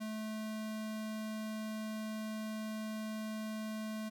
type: tone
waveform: square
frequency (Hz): 217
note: A3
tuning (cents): -24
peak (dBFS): -39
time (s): 0-4.1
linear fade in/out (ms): 20
effects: none